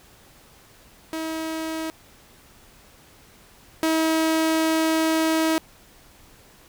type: tone pair in turn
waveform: sawtooth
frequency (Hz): 320.4 / 320.4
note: E4 / E4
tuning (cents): -49 / -49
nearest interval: unison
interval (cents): 0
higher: neither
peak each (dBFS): -23 / -15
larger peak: second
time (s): 1.13-1.9 / 3.83-5.58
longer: second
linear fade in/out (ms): 0
effects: pink hiss -52 dBFS RMS until 6.68 s